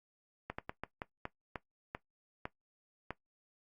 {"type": "slowing click train", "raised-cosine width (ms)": 0.5, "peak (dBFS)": -23, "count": 10, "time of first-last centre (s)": [0.5, 3.106], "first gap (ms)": 85, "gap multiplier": 1.29, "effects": ["noise-tail reverb RT60 0.1 s tail -17 dB re dry", "Opus 48 kbps"]}